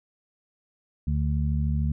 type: harmonic tone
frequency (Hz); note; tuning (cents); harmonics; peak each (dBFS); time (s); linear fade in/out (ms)
73.42; D2; 0; 1 / 2 / 3; -24 / -27 / -32; 1.07-1.92; 5
effects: none